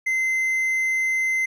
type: tone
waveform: triangle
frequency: 2066 Hz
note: C7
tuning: 22 cents flat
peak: -18 dBFS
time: 0.06-1.46 s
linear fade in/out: 10 ms
effects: none